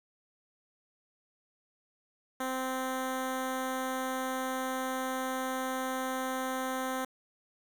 10% pulse tone with notch filter, 260 Hz, C4, 11 cents flat, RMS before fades -34 dBFS, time 2.4-7.05 s, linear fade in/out 5 ms, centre 4500 Hz, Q 1.9, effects 9-bit

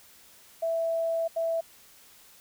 sine tone bursts at uneven times, 660 Hz, E5, 2 cents sharp, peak -25 dBFS, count 2, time 0.62-1.28 / 1.36-1.61 s, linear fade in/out 10 ms, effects white hiss -55 dBFS RMS until 2.4 s

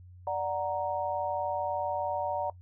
sine chord, D augmented, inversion none, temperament equal, 587.3 / 740 / 932.3 Hz, D5 / F#5 / A#5, 0 / 0 / 0 cents, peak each -33 dBFS, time 0.27-2.5 s, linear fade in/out 2 ms, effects noise-tail reverb RT60 0.1 s tail -20 dB re dry + added 90 Hz sine -48 dBFS peak until 2.61 s

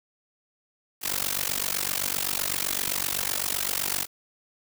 white noise with amplitude modulation, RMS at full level -24 dBFS, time 1.01-4.07 s, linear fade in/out 50 ms, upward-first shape sine, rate 47.8 Hz, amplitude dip 100%, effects none

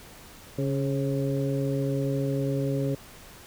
harmonic tone with a mistuned harmonic, 138.59 Hz, C#3, in tune, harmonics 1 / 2 / 3 / 4, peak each -27 / -30 / -32 / -33 dBFS, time 0.58-2.95 s, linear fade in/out 5 ms, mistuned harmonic 4, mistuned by -37 cents, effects pink hiss -48 dBFS RMS until 3.46 s

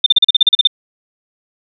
sine tone bursts, 3592 Hz, A7, 35 cents sharp, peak -4 dBFS, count 11, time 0.04-0.673 s, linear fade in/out 5 ms, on 23 ms, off 38 ms, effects none

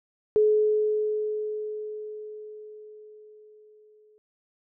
sine tone with exponential decay, 426.3 Hz, G#4, 45 cents sharp, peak -16 dBFS, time 0.36-4.18 s, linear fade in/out 0 ms, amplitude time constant 830 ms, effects none

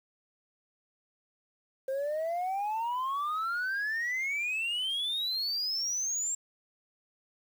sine exponential sweep, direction up, 523.3 to 7530 Hz, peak -27 dBFS, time 1.88-6.35 s, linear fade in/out 5 ms, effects tanh soft clip ceiling -28 dBFS + 9-bit

